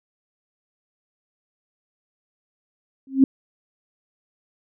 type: tone with exponential growth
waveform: sine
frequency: 267.9 Hz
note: C4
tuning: 41 cents sharp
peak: -6 dBFS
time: 3.07-3.24 s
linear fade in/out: 2 ms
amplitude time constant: 36 ms
effects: none